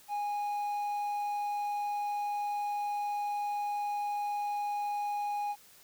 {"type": "tone", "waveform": "triangle", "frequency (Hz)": 824, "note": "G#5", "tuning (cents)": -14, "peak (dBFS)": -29, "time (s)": [0.08, 5.56], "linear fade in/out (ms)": 50, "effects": ["white hiss -58 dBFS RMS until 5.83 s"]}